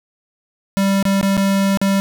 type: tone with dropouts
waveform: square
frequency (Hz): 196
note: G3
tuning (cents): 0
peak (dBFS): -14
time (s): 0.77-2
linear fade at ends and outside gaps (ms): 0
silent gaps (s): 1.027-1.053 / 1.212-1.229 / 1.369-1.377 / 1.773-1.815
effects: none